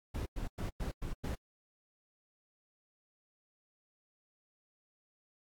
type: noise bursts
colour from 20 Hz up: brown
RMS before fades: -37 dBFS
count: 6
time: 0.14-1.355 s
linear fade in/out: 10 ms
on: 120 ms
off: 99 ms
effects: AAC 64 kbps